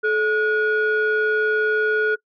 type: tone pair together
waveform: sine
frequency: 431.4 / 1451 Hz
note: A4 / F#6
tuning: -34 / -34 cents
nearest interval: octave + major sixth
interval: 2100 cents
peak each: -18 dBFS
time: 0.03-2.16 s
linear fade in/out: 20 ms
effects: noise-tail reverb RT60 0.1 s tail -23 dB re dry + tanh soft clip ceiling -13 dBFS